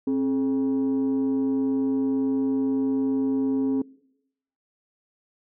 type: tone pair together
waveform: sine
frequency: 267.3 / 425.7 Hz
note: C4 / G#4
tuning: +37 / +43 cents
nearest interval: minor sixth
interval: 806 cents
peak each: -20 / -28 dBFS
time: 0.07-3.82 s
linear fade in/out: 5 ms
effects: noise-tail reverb RT60 0.8 s tail -23 dB re dry + tanh soft clip ceiling -18 dBFS

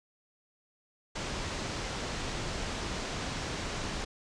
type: low-pass noise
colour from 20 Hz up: pink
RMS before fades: -36 dBFS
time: 1.15-4.05 s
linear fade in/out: 10 ms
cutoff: 7100 Hz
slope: 24 dB/octave
effects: resampled to 22050 Hz

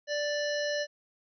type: harmonic tone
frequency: 587.3 Hz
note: D5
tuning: in tune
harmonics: 1 / 3 / 5 / 7 / 9 / 10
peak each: -30 / -35 / -42 / -40 / -42 / -45 dBFS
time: 0.07-0.87 s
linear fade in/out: 50 ms
effects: none

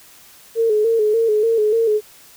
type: tone with vibrato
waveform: sine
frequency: 440.3 Hz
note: A4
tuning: 1 cent sharp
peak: -13 dBFS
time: 0.55-2.01 s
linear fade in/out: 50 ms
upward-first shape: square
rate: 3.4 Hz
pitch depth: 62 cents each way
effects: white hiss -46 dBFS RMS until 2.36 s

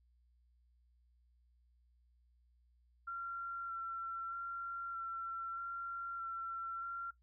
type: tone with vibrato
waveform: sine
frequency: 1364 Hz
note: F6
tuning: 41 cents flat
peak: -39 dBFS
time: 3.07-7.11 s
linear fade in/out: 10 ms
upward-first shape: square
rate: 0.8 Hz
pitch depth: 13 cents each way
effects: noise-tail reverb RT60 0.1 s tail -18 dB re dry + added 60 Hz sine -68 dBFS peak until 7.22 s

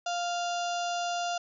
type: harmonic tone with a mistuned harmonic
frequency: 698.5 Hz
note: F5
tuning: in tune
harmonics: 1 / 2 / 4 / 5 / 6 / 7 / 8 / 9 / 10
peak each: -30 / -38 / -40 / -43 / -47 / -44 / -46 / -47 / -48 dBFS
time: 0.06-1.38 s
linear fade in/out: 5 ms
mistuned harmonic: 8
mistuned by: +52 cents
effects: none

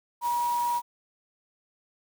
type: tone in noise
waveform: sine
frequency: 958 Hz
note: A#5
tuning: 47 cents sharp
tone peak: -24 dBFS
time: 0.21-0.82 s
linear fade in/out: 50 ms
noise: white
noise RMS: -41 dBFS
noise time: 0.21-0.82 s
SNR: +14 dB
effects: none

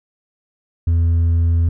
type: tone with hard clipping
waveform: triangle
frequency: 83.7 Hz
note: E2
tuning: 27 cents sharp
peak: -11 dBFS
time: 0.87-1.69 s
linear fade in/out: 5 ms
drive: 1 dB
effects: none

